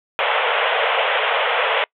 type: band-pass noise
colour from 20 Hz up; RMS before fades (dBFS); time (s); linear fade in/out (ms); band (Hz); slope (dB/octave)
pink; -19; 0.19-1.84; 0; 450 to 3400; 96
effects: noise-tail reverb RT60 0.1 s tail -26 dB re dry